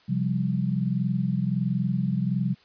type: chord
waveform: sine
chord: C suspended fourth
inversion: none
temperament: equal with one note detuned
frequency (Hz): 132.18 / 174.61 / 196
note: C3 / F3 / G3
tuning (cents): +18 / 0 / 0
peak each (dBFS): -27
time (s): 0.08-2.55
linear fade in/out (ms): 20
effects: white hiss -58 dBFS RMS until 2.64 s + resampled to 11025 Hz